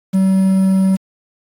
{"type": "tone with quantisation", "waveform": "triangle", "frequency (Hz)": 190.7, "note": "G3", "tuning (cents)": -47, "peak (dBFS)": -8, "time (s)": [0.13, 0.97], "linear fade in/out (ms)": 20, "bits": 6, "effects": ["AAC 48 kbps"]}